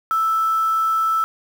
sine tone with quantisation, 1318.5 Hz, E6, in tune, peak -16 dBFS, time 0.11-1.24 s, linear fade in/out 0 ms, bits 6, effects none

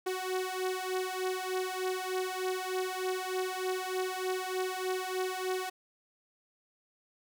sawtooth beating tone pair, 370 / 373.3 Hz, F#4 / F#4, 0 / +15 cents, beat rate 3.3 Hz, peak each -31 dBFS, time 0.06-5.7 s, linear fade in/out 10 ms, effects none

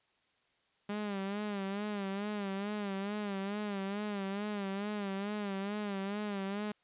sawtooth tone with vibrato, 201.8 Hz, G#3, 49 cents flat, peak -31 dBFS, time 0.89-6.72 s, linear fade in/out 5 ms, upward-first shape sine, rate 2.3 Hz, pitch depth 77 cents each way, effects white hiss -73 dBFS RMS until 6.83 s + resampled to 8000 Hz

